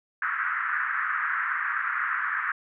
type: band-pass noise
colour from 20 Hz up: white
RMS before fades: -28 dBFS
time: 0.22-2.52 s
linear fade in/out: 5 ms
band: 1200 to 1800 Hz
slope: 48 dB/octave
effects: none